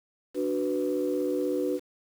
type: chord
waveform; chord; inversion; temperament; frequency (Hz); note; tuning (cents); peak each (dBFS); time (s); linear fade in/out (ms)
sine; B minor; first; equal; 293.7 / 370 / 493.9; D4 / F#4 / B4; 0 / 0 / 0; -29; 0.34-1.8; 50
effects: tanh soft clip ceiling -17 dBFS + 8-bit